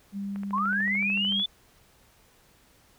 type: tone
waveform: sine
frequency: 199.1 Hz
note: G3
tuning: 27 cents sharp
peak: -30 dBFS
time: 0.12-1.44 s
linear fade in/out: 50 ms
type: click train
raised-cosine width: 0.5 ms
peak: -29 dBFS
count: 15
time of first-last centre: 0.36-1.397 s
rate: 13.5 Hz
type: linear sweep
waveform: sine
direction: up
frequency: 982 to 3520 Hz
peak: -24 dBFS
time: 0.53-1.46 s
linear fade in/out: 5 ms
effects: pink hiss -60 dBFS RMS until 2.98 s